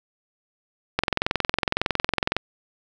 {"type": "click train", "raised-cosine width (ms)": 0.3, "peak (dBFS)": -4, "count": 31, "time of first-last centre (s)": [0.99, 2.366], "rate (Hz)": 21.8, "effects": []}